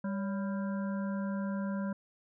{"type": "harmonic tone with a mistuned harmonic", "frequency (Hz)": 198.5, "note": "G3", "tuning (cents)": 22, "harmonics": [1, 3, 5, 7, 8], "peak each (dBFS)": [-32, -42, -46, -49, -50], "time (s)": [0.04, 1.93], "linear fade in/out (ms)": 5, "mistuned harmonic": 3, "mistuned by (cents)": -88, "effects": []}